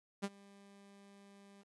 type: tone with ADSR envelope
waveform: sawtooth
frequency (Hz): 199.3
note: G3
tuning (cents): +29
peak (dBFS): -30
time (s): 0.22-1.64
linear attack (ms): 22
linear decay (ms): 44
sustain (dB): -24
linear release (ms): 31
effects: resampled to 24000 Hz + 12-bit